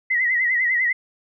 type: tone with vibrato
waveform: sine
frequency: 1975.5 Hz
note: B6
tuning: in tune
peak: -17 dBFS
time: 0.1-0.93 s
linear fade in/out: 10 ms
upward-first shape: sine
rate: 10 Hz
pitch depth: 86 cents each way
effects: none